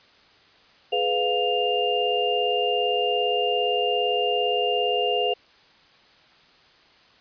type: tone cluster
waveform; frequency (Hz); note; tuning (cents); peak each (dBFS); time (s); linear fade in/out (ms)
sine; 420.8 / 498.3 / 704 / 2801; G#4 / B4 / F5 / F7; +23 / +15 / +14 / +4; -26; 0.92-5.34; 10
effects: white hiss -55 dBFS RMS until 7.2 s + resampled to 11025 Hz

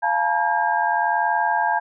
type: tone cluster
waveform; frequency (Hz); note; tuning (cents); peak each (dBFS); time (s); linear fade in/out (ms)
sine; 695 / 864 / 945 / 1612; F5 / A5 / A#5 / G6; -9 / -32 / +23 / +48; -25 / -21 / -24 / -24; 0.02-1.8; 20
effects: none

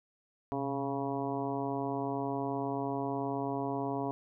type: harmonic tone with a mistuned harmonic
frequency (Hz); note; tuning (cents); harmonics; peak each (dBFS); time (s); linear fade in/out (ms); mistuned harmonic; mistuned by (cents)
138.59; C#3; 0; 1 / 2 / 3 / 4 / 5 / 6 / 7 / 8; -41 / -36 / -38 / -45 / -38 / -45 / -40 / -49; 0.52-4.11; 0; 1; -110
effects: none

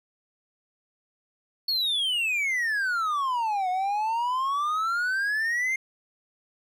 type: exponential two-way sweep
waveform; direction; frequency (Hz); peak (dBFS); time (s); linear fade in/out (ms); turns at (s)
triangle; down then up; 4435 to 723 to 2128; -22; 1.68-5.76; 5; 3.69
effects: none

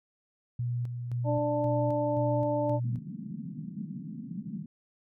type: tone with tremolo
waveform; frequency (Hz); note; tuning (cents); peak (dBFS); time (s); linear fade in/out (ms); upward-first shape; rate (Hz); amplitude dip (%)
sine; 121; B2; -35; -28; 0.59-2.99; 5; square; 1.9; 45
type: harmonic tone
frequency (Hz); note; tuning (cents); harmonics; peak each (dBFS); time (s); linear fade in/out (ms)
294.6; D4; +6; 1 / 2 / 3; -32 / -28 / -34; 1.24-2.8; 50
type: band-pass noise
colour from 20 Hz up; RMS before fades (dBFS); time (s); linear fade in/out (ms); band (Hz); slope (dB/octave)
white; -39; 2.84-4.66; 5; 150 to 230; 48
effects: none

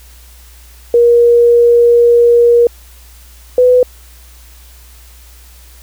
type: tone pair in turn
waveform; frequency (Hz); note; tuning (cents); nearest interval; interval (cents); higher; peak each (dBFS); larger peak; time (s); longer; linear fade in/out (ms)
sine; 474.5 / 499.1; A#4 / B4; +31 / +18; minor second; 87; second; -4; neither; 0.94-2.67 / 3.58-3.83; first; 2
effects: added 60 Hz sine -37 dBFS peak until 5.82 s + white hiss -43 dBFS RMS until 5.82 s

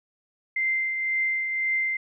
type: tone with tremolo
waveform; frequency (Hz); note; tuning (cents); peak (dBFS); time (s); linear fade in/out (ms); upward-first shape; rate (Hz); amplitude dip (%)
sine; 2085; C7; -7; -21; 0.56-1.97; 5; triangle; 1.9; 45
effects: none

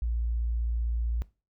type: tone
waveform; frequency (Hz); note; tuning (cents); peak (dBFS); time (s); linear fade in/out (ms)
sine; 57.8; A#1; -14; -26; 0.02-1.22; 0
effects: noise-tail reverb RT60 0.3 s tail -19 dB re dry

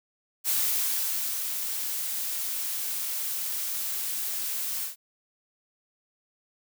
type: noise with ADSR envelope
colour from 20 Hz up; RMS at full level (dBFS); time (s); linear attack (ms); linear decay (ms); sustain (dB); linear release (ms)
blue; -25; 0.44-4.96; 48; 870; -6; 130
effects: none

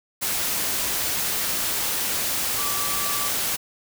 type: tone in noise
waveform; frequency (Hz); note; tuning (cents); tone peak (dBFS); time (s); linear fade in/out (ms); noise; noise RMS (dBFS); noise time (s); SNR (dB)
sine; 1160; D6; -22; -31; 2.57-3.29; 20; white; -25; 0.21-3.57; -9
effects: none

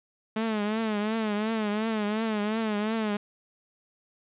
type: tone with vibrato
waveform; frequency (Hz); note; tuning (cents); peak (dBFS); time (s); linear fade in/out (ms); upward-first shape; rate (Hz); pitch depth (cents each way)
sawtooth; 215.5; A3; -36; -22; 0.36-3.17; 5; triangle; 2.8; 98
effects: resampled to 8000 Hz + 9-bit

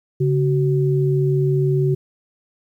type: tone pair together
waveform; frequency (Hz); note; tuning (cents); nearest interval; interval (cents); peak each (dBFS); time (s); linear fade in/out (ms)
sine; 140.35 / 374.7; C#3 / F#4; +22 / +22; octave + perfect fourth; 1700; -16 / -20; 0.2-1.95; 10
effects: 9-bit

